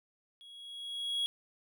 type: tone with level ramp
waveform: triangle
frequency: 3322 Hz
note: G#7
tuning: in tune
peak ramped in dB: -50 to -27 dBFS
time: 0.41-1.26 s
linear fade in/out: 0 ms
effects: none